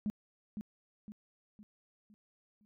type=tone with echo; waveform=sine; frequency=210 Hz; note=G#3; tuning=19 cents sharp; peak=-30 dBFS; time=0.06-0.1 s; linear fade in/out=0 ms; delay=510 ms; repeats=5; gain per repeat=-7 dB; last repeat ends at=2.65 s; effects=tanh soft clip ceiling -26 dBFS